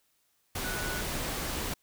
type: tone in noise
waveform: sine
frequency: 1477 Hz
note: F#6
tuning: 3 cents flat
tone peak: -37 dBFS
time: 0.64-1.01 s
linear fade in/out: 5 ms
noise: pink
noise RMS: -34 dBFS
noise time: 0.55-1.74 s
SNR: -6 dB
effects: white hiss -72 dBFS RMS until 1.82 s